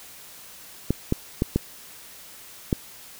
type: clicks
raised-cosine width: 3 ms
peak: -7 dBFS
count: 5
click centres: 0.906 / 1.124 / 1.421 / 1.56 / 2.728 s
effects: white hiss -45 dBFS RMS until 3.19 s